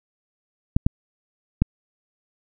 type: clicks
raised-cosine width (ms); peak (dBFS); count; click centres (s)
5; -4; 3; 0.765 / 0.865 / 1.62
effects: none